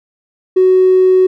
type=tone with tanh clipping; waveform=triangle; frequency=372.2 Hz; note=F#4; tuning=10 cents sharp; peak=-5 dBFS; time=0.56-1.27 s; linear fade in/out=10 ms; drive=1 dB; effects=none